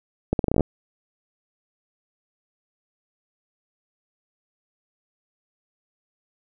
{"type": "accelerating click train", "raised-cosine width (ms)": 2, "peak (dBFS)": -7, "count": 10, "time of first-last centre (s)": [0.33, 0.607], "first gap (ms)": 62, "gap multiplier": 0.81, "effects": []}